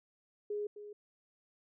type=tone with echo; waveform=sine; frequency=415.3 Hz; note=G#4; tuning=in tune; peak=-34 dBFS; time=0.5-0.67 s; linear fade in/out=5 ms; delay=260 ms; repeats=1; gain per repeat=-11 dB; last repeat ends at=0.93 s; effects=none